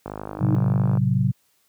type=click train; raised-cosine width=1 ms; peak=-17 dBFS; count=48; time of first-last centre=0.06-0.973 s; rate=51.5 Hz
type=tone with exponential growth; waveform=sine; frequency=311.1 Hz; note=D#4; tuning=in tune; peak=-20 dBFS; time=0.2-0.55 s; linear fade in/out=0 ms; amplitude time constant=75 ms
type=chord; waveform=sine; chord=F# diminished; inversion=first; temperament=just; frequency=111 / 133.2 / 185 Hz; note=A2 / C3 / F#3; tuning=+16 / +31 / 0 cents; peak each=-22 / -20 / -23 dBFS; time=0.4-1.32 s; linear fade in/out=20 ms
effects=white hiss -65 dBFS RMS until 1.68 s + high-pass 60 Hz 12 dB/octave